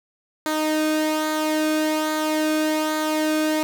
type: tone with flanger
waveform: sawtooth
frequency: 309.6 Hz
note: D#4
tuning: 9 cents flat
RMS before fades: -22 dBFS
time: 0.46-3.63 s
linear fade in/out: 0 ms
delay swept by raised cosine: 0.36 to 1.02 ms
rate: 1.2 Hz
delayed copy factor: -0.5
effects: none